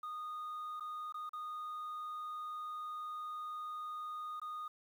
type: tone with dropouts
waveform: sine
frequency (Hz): 1233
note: D#6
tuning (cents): -16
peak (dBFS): -38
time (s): 0.03-4.68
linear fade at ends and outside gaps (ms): 5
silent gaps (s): 0.798-0.806 / 1.124-1.142 / 1.293-1.332 / 4.399-4.416
effects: tanh soft clip ceiling -39 dBFS + 11-bit